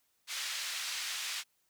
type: band-pass noise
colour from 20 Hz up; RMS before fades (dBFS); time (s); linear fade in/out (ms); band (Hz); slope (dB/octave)
white; -38; 0.27-1.44; 50; 1700 to 5200; 12
effects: white hiss -75 dBFS RMS until 1.69 s